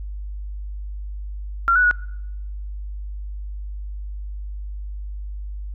sine tone with pitch steps, 1375 / 1479 / 1458 Hz, F6 / F#6 / F#6, -27 / -1 / -26 cents, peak -13 dBFS, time 1.68-1.911 s, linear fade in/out 0 ms, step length 77 ms, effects noise-tail reverb RT60 0.9 s tail -25 dB re dry + added 50 Hz sine -28 dBFS peak until 5.74 s

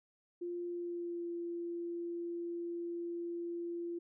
sine tone with pitch glide, 349.2 to 343 Hz, F4 to F4, 0 to -31 cents, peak -37 dBFS, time 0.41-3.99 s, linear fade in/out 10 ms, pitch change -31 cents, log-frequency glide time 0.66-1.3 s, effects none

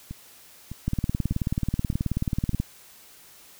two click trains, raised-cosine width 5 ms, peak -12 / -22 dBFS, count 33 / 5, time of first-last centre 0.88-2.6 / 0.11-2.534 s, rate 18.6 / 1.65 Hz, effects white hiss -51 dBFS RMS until 3.59 s

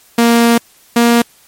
sawtooth tone pair in turn, 233.9 / 235.7 Hz, A#3 / A#3, +6 / +19 cents, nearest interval unison, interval 13 cents, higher second, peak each -3 dBFS, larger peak neither, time 0.18-0.58 / 0.96-1.22 s, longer first, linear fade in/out 5 ms, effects white hiss -47 dBFS RMS until 1.47 s + MP3 64 kbps

